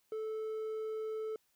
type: tone with hard clipping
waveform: sine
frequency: 437.1 Hz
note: A4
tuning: 11 cents flat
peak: -37 dBFS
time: 0.12-1.36 s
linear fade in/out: 2 ms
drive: 3 dB
effects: white hiss -75 dBFS RMS until 1.55 s